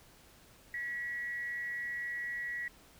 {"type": "tone with amplitude modulation", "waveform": "sine", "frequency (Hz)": 1930, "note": "B6", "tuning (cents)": -40, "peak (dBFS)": -33, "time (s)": [0.74, 2.68], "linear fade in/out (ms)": 2, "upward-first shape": "sine", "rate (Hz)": 244, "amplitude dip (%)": 50, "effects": ["pink hiss -60 dBFS RMS until 2.99 s"]}